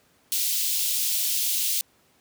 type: high-pass noise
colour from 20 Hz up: white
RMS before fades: -25 dBFS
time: 0.32-1.81 s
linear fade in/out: 0 ms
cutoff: 2900 Hz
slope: 24 dB/octave
effects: pink hiss -62 dBFS RMS until 2.2 s + high-pass 100 Hz 12 dB/octave